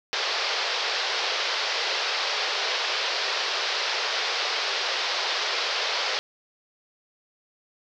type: band-pass noise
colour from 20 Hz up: white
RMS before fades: -27 dBFS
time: 0.13-6.19 s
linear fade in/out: 0 ms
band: 400 to 5200 Hz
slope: 48 dB/octave
effects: none